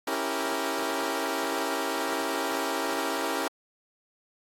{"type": "chord", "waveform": "15% pulse", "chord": "C# diminished seventh", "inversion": "none", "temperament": "equal", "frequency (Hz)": [277.2, 329.6, 392, 466.2], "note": ["C#4", "E4", "G4", "Bb4"], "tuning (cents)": [0, 0, 0, 0], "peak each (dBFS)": -27, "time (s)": [0.07, 3.48], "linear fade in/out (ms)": 5, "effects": ["AAC 48 kbps"]}